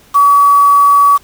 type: tone with quantisation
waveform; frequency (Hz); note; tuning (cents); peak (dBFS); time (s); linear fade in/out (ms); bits
sine; 1138; C#6; +45; -4; 0.14-1.18; 20; 4
effects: pink hiss -45 dBFS RMS until 1.23 s